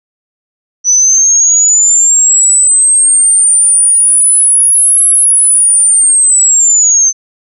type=linear two-way sweep; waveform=sine; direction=up then down; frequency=5920 to 10910 to 6180 Hz; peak=-4 dBFS; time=0.84-7.13 s; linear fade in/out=50 ms; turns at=5.08 s; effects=none